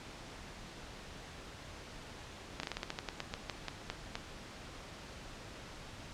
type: slowing click train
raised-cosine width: 0.2 ms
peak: -19 dBFS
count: 15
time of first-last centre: 2.6-4.154 s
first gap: 33 ms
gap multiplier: 1.17
effects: pink hiss -49 dBFS RMS until 6.13 s + low-pass 6000 Hz 12 dB/octave